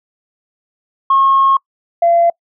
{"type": "tone pair in turn", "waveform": "sine", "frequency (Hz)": [1084, 682.9], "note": ["C#6", "F5"], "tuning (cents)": [-39, -39], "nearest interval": "minor sixth", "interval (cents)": 800, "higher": "first", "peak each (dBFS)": -7, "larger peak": "neither", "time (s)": [[1.1, 1.57], [2.02, 2.3]], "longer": "first", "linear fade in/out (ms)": 5, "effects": ["noise-tail reverb RT60 0.1 s tail -26 dB re dry", "tanh soft clip ceiling -3 dBFS"]}